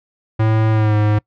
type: tone with pitch glide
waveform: square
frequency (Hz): 110 to 105.58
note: A2 to G#2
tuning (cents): 0 to +29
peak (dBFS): -13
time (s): 0.39-1.19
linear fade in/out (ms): 10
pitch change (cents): -71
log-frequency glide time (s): 0.71-0.96
effects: noise-tail reverb RT60 0.1 s tail -24 dB re dry + low-pass 2000 Hz 12 dB/octave